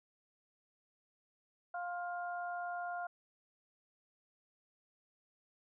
harmonic tone, 352 Hz, F4, 14 cents sharp, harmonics 2 / 3 / 4, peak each -39 / -50 / -44 dBFS, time 1.74-3.07 s, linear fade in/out 5 ms, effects none

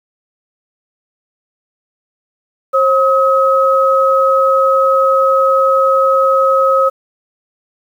sine tone pair together, 536 / 1274.8 Hz, C5 / D#6, +42 / +42 cents, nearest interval octave + minor third, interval 1500 cents, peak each -11 dBFS, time 2.73-6.9 s, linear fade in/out 20 ms, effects 7-bit

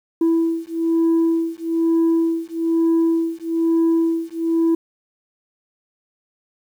sine beating tone pair, 329.6 / 330.7 Hz, E4 / E4, 0 / +6 cents, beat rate 1.1 Hz, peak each -17 dBFS, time 0.21-4.75 s, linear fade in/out 5 ms, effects tanh soft clip ceiling -12 dBFS + 8-bit

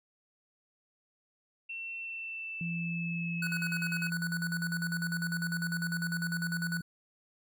sine tone with pitch glide, 2701 to 2560 Hz, E7 to D#7, +42 to +49 cents, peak -37 dBFS, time 1.69-4.1 s, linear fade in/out 10 ms, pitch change -93 cents, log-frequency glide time 1.96-3.65 s
sine tone, 170 Hz, F3, 46 cents flat, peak -33 dBFS, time 2.61-6.81 s, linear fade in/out 2 ms
square tone with tremolo, 1480 Hz, F#6, in tune, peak -33 dBFS, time 3.42-6.82 s, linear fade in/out 5 ms, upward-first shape square, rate 10 Hz, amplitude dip 80%
effects none

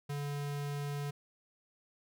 square tone, 143.8 Hz, D3, 36 cents flat, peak -36 dBFS, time 0.09-1.11 s, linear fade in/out 10 ms, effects none

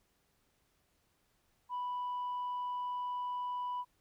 sine tone, 987.8 Hz, B5, in tune, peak -33 dBFS, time 1.69-3.85 s, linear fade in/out 50 ms, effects tanh soft clip ceiling -33 dBFS + pink hiss -75 dBFS RMS until 4 s

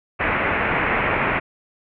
white low-pass noise, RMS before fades -21 dBFS, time 0.19-1.4 s, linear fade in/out 20 ms, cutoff 2400 Hz, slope 48 dB/octave, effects none

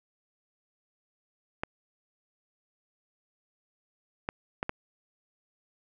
clicks, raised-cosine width 0.5 ms, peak -15 dBFS, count 4, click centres 1.635 / 4.289 / 4.629 / 4.694 s, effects none

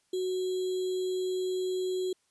sine tone with sample-and-hold, 370 Hz, F#4, in tune, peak -28 dBFS, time 0.13-2.13 s, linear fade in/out 5 ms, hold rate 3675 Hz, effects white hiss -72 dBFS RMS until 2.3 s + resampled to 24000 Hz

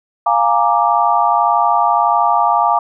sine chord, Bb dominant seventh, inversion second, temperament equal, 698.5 / 830.6 / 932.3 / 1174.7 Hz, F5 / Ab5 / Bb5 / D6, 0 / 0 / 0 / 0 cents, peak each -16 dBFS, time 0.26-2.79 s, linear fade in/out 5 ms, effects none

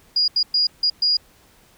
sine tone bursts at uneven times, 4870 Hz, D#8, 38 cents flat, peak -15 dBFS, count 5, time 0.16-0.28 / 0.36-0.43 / 0.54-0.67 / 0.83-0.9 / 1.02-1.17 s, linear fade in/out 5 ms, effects pink hiss -54 dBFS RMS until 1.77 s

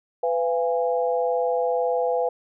sine tone cluster, 501 / 683 / 823 Hz, B4 / F5 / G#5, +25 / -39 / -16 cents, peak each -22 / -26 / -28 dBFS, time 0.23-2.29 s, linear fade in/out 5 ms, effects none

